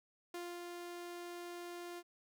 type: tone with ADSR envelope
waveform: sawtooth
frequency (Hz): 349.2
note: F4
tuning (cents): 0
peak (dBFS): -38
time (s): 0.34-2.03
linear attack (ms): 4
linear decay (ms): 250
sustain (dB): -3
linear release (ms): 48
effects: none